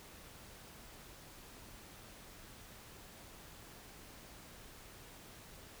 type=silence; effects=pink hiss -55 dBFS RMS until 5.8 s